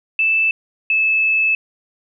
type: tone pair in turn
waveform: sine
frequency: 2637 / 2610 Hz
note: E7 / E7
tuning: 0 / -18 cents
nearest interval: unison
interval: 18 cents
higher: first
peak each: -13 dBFS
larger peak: neither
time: 0.19-0.51 / 0.9-1.55 s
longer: second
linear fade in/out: 2 ms
effects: none